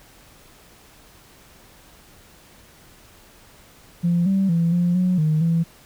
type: tone with pitch steps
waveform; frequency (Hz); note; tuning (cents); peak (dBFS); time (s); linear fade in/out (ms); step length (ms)
sine; 172.5 / 193.6 / 168 / 175.1 / 182.2 / 155.1 / 166.2; F3 / G3 / E3 / F3 / F#3 / D#3 / E3; -21 / -21 / +33 / +5 / -26 / -5 / +15; -15; 4.03-5.64; 20; 230
effects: tanh soft clip ceiling -12 dBFS + pink hiss -50 dBFS RMS until 5.85 s